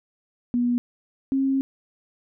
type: tone pair in turn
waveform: sine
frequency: 242.6 / 269.5 Hz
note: B3 / C#4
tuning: -31 / -49 cents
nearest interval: major second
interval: 182 cents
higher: second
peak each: -19 dBFS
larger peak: neither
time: 0.54-0.78 / 1.32-1.61 s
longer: second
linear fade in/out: 0 ms
effects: none